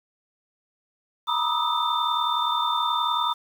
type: tone cluster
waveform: sine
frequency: 941 / 980 / 1215 / 1286 / 3582 Hz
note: A#5 / B5 / D#6 / E6 / A7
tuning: +16 / -14 / -42 / -43 / +30 cents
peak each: -28 dBFS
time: 1.27-3.34 s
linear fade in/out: 20 ms
effects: 8-bit